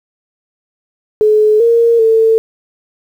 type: tone with pitch steps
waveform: sine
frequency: 427.4 / 464.9 / 447.1 Hz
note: G#4 / A#4 / A4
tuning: +50 / -5 / +28 cents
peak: -6 dBFS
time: 1.21-2.38 s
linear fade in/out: 0 ms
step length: 390 ms
effects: 7-bit